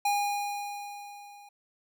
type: tone with level ramp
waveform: square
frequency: 816 Hz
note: G#5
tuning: 31 cents flat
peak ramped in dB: -24 to -50 dBFS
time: 0.05-1.49 s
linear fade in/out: 5 ms
effects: none